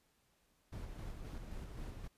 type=noise with tremolo; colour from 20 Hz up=brown; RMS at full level=-45 dBFS; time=0.72-2.08 s; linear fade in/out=10 ms; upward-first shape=square; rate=3.8 Hz; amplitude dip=30%; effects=pink hiss -75 dBFS RMS until 2.17 s + resampled to 32000 Hz